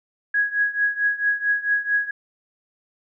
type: tone with tremolo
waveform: sine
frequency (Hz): 1661.2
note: G#6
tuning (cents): 0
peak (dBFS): -15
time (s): 0.34-2.11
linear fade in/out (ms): 5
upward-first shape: triangle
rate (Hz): 4.5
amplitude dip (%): 90
effects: none